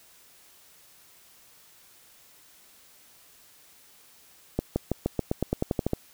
accelerating click train, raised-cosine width 2 ms, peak -11 dBFS, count 13, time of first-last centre 4.59-5.934 s, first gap 170 ms, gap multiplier 0.92, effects white hiss -56 dBFS RMS until 6.13 s

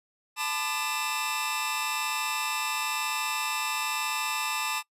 sawtooth tone cluster, 872 / 1006 / 1198 / 2657 / 3750 Hz, A5 / B5 / D6 / E7 / A#7, -16 / +32 / +34 / +13 / +10 cents, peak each -31 / -33 / -30 / -29 / -36 dBFS, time 0.36-4.83 s, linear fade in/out 50 ms, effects noise-tail reverb RT60 0.1 s tail -22 dB re dry + resampled to 32000 Hz

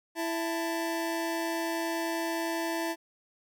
25% pulse tone pair together, 331.5 / 885 Hz, E4 / A5, +10 / +10 cents, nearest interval octave + perfect fourth, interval 1700 cents, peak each -27 / -32 dBFS, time 0.15-2.96 s, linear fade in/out 50 ms, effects none

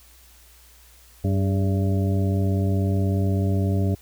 harmonic tone with a mistuned harmonic, 96.3 Hz, G2, 30 cents flat, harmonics 1 / 2 / 3 / 4 / 6 / 7, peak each -20 / -26 / -30 / -32 / -36 / -37 dBFS, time 1.24-3.95 s, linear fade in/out 5 ms, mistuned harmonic 4, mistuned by +82 cents, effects added 60 Hz sine -52 dBFS peak until 4.01 s + white hiss -53 dBFS RMS until 4.01 s

